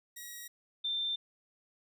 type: tone pair in turn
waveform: 5% pulse / sine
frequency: 1906 / 3575 Hz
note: A#6 / A7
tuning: +38 / +27 cents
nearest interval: major seventh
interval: 1089 cents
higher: second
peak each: -33 / -31 dBFS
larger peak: second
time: 0.16-0.48 / 0.84-1.16 s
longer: neither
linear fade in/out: 10 ms
effects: none